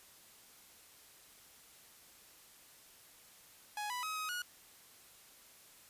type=tone with pitch steps; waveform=sawtooth; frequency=836 / 989 / 1271 / 1262 / 1451 Hz; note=G#5 / B5 / D#6 / D#6 / F#6; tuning=+11 / +2 / +36 / +24 / -34 cents; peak=-34 dBFS; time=3.77-4.42 s; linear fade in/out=2 ms; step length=130 ms; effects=white hiss -60 dBFS RMS until 5.89 s + resampled to 32000 Hz